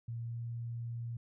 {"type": "tone with pitch glide", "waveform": "sine", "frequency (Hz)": [116.54, 117.42], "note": ["A#2", "A#2"], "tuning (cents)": [0, 13], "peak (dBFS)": -37, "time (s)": [0.08, 1.17], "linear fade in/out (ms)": 5, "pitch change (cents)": 13, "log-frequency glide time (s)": [0.23, 0.4], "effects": []}